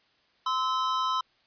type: tone pair together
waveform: square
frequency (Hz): 1031.8 / 1300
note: C6 / E6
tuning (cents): -24 / -24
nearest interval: major third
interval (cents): 400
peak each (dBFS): -28 / -30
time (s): 0.46-1.21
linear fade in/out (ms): 5
effects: white hiss -66 dBFS RMS until 1.46 s + resampled to 11025 Hz